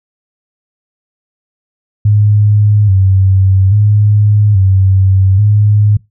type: tone with vibrato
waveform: sine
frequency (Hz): 100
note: G2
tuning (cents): +35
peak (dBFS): -5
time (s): 2.05-5.97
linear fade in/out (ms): 5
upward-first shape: square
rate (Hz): 0.6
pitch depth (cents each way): 76
effects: noise-tail reverb RT60 0.2 s tail -22 dB re dry